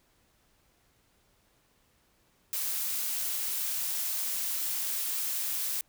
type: noise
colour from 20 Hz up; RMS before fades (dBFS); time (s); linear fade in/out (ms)
blue; -32; 2.53-5.81; 0
effects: pink hiss -68 dBFS RMS until 5.88 s